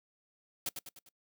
white noise with echo, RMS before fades -35 dBFS, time 0.66-0.69 s, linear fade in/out 2 ms, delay 100 ms, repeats 4, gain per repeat -6 dB, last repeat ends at 1.09 s, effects noise-tail reverb RT60 0.1 s tail -23 dB re dry

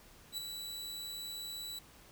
sawtooth tone with ADSR envelope, 3945 Hz, B7, 3 cents flat, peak -32 dBFS, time 0.32-1.79 s, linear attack 56 ms, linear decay 9 ms, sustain -6 dB, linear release 5 ms, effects pink hiss -59 dBFS RMS until 2.11 s

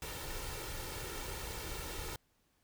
pink noise with comb filter, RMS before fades -42 dBFS, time 0.02-2.16 s, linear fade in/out 2 ms, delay 2.2 ms, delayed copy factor +0.6, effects pink hiss -75 dBFS RMS until 2.63 s

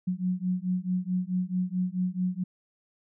sine beating tone pair, 180.3 / 184.9 Hz, F#3 / F#3, -45 / -1 cents, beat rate 4.6 Hz, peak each -29 dBFS, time 0.07-2.44 s, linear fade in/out 10 ms, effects none

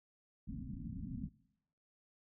white low-pass noise, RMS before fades -44 dBFS, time 0.47-1.29 s, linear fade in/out 10 ms, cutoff 270 Hz, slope 96 dB/octave, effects noise-tail reverb RT60 0.8 s tail -21 dB re dry

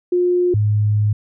sine tone pair in turn, 356.6 / 105.16 Hz, F4 / G#2, +36 / +22 cents, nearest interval octave + major sixth, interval 2114 cents, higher first, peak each -13 / -13 dBFS, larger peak neither, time 0.12-0.54 / 0.54-1.13 s, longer second, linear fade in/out 5 ms, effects none

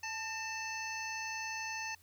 harmonic tone with a mistuned harmonic, 880 Hz, A5, in tune, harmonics 1 / 2 / 3 / 5 / 6 / 7, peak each -43 / -43 / -42 / -49 / -51 / -46 dBFS, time 0.03-1.95 s, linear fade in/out 5 ms, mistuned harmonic 2, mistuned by +50 cents, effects added 87 Hz sine -66 dBFS peak until 2.02 s + white hiss -66 dBFS RMS until 2.02 s

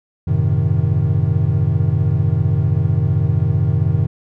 triangle chord, F# diminished seventh, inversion none, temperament equal with one note detuned, 92.5 / 107.99 / 130.81 / 155.56 Hz, F#2 / A2 / C3 / Eb3, 0 / -32 / 0 / 0 cents, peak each -17 dBFS, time 0.27-4.07 s, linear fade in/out 10 ms, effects none

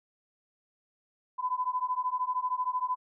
sine beating tone pair, 1000 / 1013 Hz, B5 / B5, +21 / +44 cents, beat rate 13 Hz, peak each -31 dBFS, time 1.38-2.96 s, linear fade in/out 20 ms, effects none

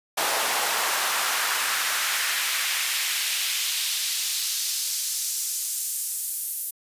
pink noise with high-pass filter sweep, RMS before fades -26 dBFS, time 0.17-6.71 s, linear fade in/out 10 ms, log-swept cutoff 670 to 11000 Hz, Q 1.2, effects resampled to 32000 Hz

